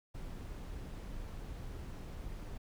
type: noise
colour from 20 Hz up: brown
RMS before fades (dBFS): -44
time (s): 0.14-2.58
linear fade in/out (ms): 10
effects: none